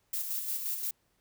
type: noise with tremolo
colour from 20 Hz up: violet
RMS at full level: -33 dBFS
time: 0.13-0.91 s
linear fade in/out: 5 ms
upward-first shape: square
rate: 5.7 Hz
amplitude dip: 40%
effects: pink hiss -73 dBFS RMS until 1.2 s